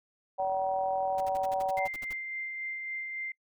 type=harmonic tone; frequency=190.1 Hz; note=F#3; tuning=47 cents sharp; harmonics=3 / 4 / 5; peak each=-32 / -29 / -38 dBFS; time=0.38-1.88 s; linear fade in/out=20 ms
type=click train; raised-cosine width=1 ms; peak=-37 dBFS; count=53; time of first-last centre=0.4-1.659 s; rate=41.3 Hz
type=noise bursts; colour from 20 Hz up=pink; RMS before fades=-46 dBFS; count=12; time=1.18-2.129 s; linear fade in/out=2 ms; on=25 ms; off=59 ms
type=tone with tremolo; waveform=sine; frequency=2091 Hz; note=C7; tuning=2 cents flat; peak=-33 dBFS; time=1.77-3.32 s; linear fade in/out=5 ms; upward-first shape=sine; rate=3.6 Hz; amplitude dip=30%
effects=noise-tail reverb RT60 0.1 s tail -24 dB re dry